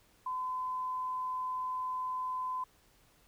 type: tone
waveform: sine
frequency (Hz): 1018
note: C6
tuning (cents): -48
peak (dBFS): -33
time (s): 0.26-2.64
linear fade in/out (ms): 5
effects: pink hiss -66 dBFS RMS until 3.27 s